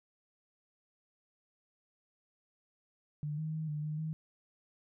sine tone with pitch steps, 149.1 / 156.6 / 157.5 / 149.7 / 152.7 / 157.6 Hz, D3 / D#3 / D#3 / D3 / D#3 / D#3, +27 / +11 / +21 / +33 / -32 / +23 cents, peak -34 dBFS, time 3.23-4.13 s, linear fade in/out 0 ms, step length 150 ms, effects none

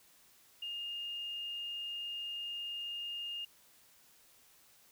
sine tone, 2829 Hz, F7, 22 cents sharp, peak -38 dBFS, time 0.62-3.45 s, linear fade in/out 5 ms, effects white hiss -64 dBFS RMS until 4.91 s

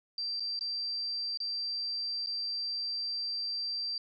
sine tone with dropouts, 4699 Hz, D8, in tune, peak -32 dBFS, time 0.18-3.98 s, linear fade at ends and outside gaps 2 ms, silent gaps 0.398-0.404 / 0.592-0.609 / 1.374-1.402 / 2.262-2.27 s, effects none

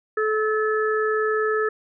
harmonic tone, 432.5 Hz, A4, 30 cents flat, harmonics 1 / 3 / 4, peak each -21 / -26 / -27 dBFS, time 0.17-1.69 s, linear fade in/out 5 ms, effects none

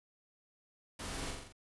pink noise with echo, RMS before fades -43 dBFS, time 0.99-1.31 s, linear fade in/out 5 ms, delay 43 ms, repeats 5, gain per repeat -3 dB, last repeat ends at 1.525 s, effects resampled to 24000 Hz

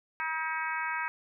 harmonic tone, 318.8 Hz, D#4, 42 cents sharp, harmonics 3 / 4 / 5 / 6 / 7 / 8, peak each -35 / -38 / -35 / -40 / -38 / -43 dBFS, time 0.2-1.08 s, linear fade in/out 0 ms, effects none

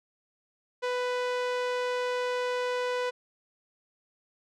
sawtooth tone with low-pass filter, 496.3 Hz, B4, 8 cents sharp, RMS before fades -30 dBFS, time 0.82-3.11 s, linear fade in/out 20 ms, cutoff 4700 Hz, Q 0.56, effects none

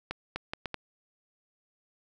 accelerating click train, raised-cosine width 0.3 ms, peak -17 dBFS, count 5, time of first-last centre 0.11-0.743 s, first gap 250 ms, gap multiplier 0.7, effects none

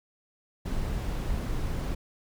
brown noise, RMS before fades -30 dBFS, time 0.65-1.95 s, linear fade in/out 10 ms, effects none

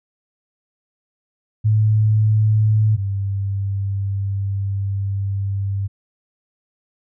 sine tone pair in turn, 107.7 / 98.72 Hz, A2 / G2, -37 / +13 cents, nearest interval major second, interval 150 cents, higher first, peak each -12 / -19 dBFS, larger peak first, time 1.64-2.97 / 2.97-5.88 s, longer second, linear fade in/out 20 ms, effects none

